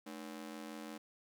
sawtooth ring-modulated tone, 261.6 Hz, C4, in tune, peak -38 dBFS, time 0.06-0.98 s, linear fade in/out 10 ms, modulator 42.9 Hz, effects none

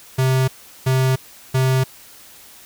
square tone bursts, 130.81 Hz, C3, in tune, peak -15 dBFS, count 3, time 0.18-1.84 s, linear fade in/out 10 ms, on 300 ms, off 380 ms, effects white hiss -44 dBFS RMS until 2.65 s

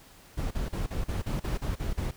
brown noise bursts, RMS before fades -30 dBFS, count 10, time 0.37-2.112 s, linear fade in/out 10 ms, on 140 ms, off 38 ms, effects pink hiss -54 dBFS RMS until 2.16 s

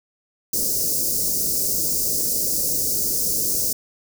white band-stop noise, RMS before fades -22 dBFS, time 0.53-3.73 s, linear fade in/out 5 ms, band 570 to 4900 Hz, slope 48 dB/octave, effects none

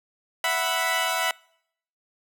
15% pulse chord, E suspended second, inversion none, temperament equal, 659.3 / 740 / 987.8 Hz, E5 / F#5 / B5, 0 / 0 / 0 cents, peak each -21 dBFS, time 0.44-1.31 s, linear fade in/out 2 ms, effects noise-tail reverb RT60 0.7 s tail -25 dB re dry

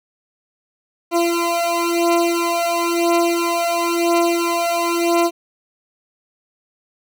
20% pulse beating tone pair, 340.7 / 341.68 Hz, F4 / F4, -43 / -38 cents, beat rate 0.98 Hz, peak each -14 dBFS, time 1.11-5.31 s, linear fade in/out 50 ms, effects none

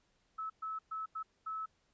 sine tone bursts at uneven times, 1300 Hz, E6, 24 cents flat, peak -37 dBFS, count 5, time 0.38-0.5 / 0.62-0.79 / 0.91-1.06 / 1.15-1.23 / 1.46-1.66 s, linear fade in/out 10 ms, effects pink hiss -75 dBFS RMS until 1.93 s + resampled to 16000 Hz

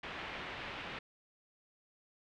white low-pass noise, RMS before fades -44 dBFS, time 0.03-0.99 s, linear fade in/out 5 ms, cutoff 2900 Hz, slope 24 dB/octave, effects none

